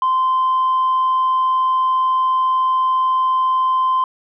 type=tone; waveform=sine; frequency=1037 Hz; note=C6; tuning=16 cents flat; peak=-12 dBFS; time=0.02-4.04 s; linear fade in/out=2 ms; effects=tanh soft clip ceiling -11 dBFS